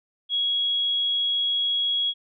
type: tone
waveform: sine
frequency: 3322 Hz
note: G#7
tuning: in tune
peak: -21 dBFS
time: 0.29-2.14 s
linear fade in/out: 50 ms
effects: none